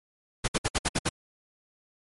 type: noise bursts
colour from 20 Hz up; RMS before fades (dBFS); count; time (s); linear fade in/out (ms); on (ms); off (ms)
pink; -25; 7; 0.44-1.092; 10; 40; 62
effects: MP3 48 kbps